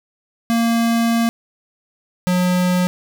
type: tone pair in turn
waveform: square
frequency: 231.2 / 180.59 Hz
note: A#3 / F#3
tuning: -14 / -42 cents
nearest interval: major third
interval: 428 cents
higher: first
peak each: -15 dBFS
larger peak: neither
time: 0.5-1.29 / 2.27-2.87 s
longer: first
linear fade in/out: 0 ms
effects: none